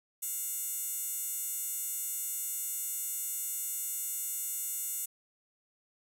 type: tone with high-pass filter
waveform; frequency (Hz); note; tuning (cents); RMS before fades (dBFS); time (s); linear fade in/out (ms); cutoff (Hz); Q
15% pulse; 710; F5; +28; -36; 0.22-5.06; 10; 9400; 3.1
effects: none